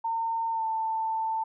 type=tone with pitch glide; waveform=sine; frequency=910 to 889.7 Hz; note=A#5 to A5; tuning=-42 to +19 cents; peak=-26 dBFS; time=0.04-1.44 s; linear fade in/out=10 ms; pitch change=-39 cents; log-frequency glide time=0.51-0.64 s; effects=none